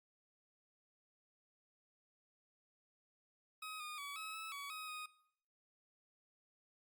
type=tone with pitch steps; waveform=20% pulse; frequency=1266 / 1223 / 1137 / 1284 / 1302 / 1131 / 1264 / 1246 Hz; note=D#6 / D#6 / C#6 / E6 / E6 / C#6 / D#6 / D#6; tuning=+30 / -30 / +44 / -46 / -22 / +34 / +27 / +2 cents; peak=-40 dBFS; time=3.62-5.06 s; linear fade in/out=5 ms; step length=180 ms; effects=noise-tail reverb RT60 0.7 s tail -20 dB re dry + Opus 48 kbps